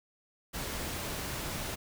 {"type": "noise", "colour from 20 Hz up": "pink", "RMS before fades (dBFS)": -37, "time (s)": [0.53, 1.76], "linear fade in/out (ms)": 20, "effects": []}